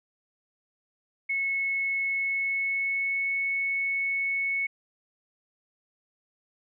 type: tone with pitch glide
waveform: sine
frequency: 2194 to 2208 Hz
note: C#7 to C#7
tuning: -18 to -7 cents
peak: -25 dBFS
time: 1.29-4.67 s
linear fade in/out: 10 ms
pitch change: +11 cents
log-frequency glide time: 2.1-3.34 s
effects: none